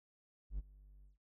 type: tone with ADSR envelope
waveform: triangle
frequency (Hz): 49.11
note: G1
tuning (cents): +4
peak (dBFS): -33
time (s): 0.5-1.18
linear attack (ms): 86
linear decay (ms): 27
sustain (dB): -22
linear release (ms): 140
effects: none